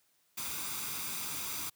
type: noise with comb filter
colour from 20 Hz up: white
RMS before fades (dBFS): -38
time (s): 0.37-1.7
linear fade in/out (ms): 10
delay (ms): 0.83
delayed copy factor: +0.55
effects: white hiss -72 dBFS RMS until 1.75 s + high-pass 80 Hz 12 dB/octave